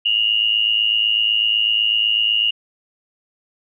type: tone pair together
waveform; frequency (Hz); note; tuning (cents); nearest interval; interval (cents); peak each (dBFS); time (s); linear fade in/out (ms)
sine; 2800 / 2908; F7 / F#7; +4 / -31; minor second; 65; -18 / -17; 0.05-2.51; 10
effects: none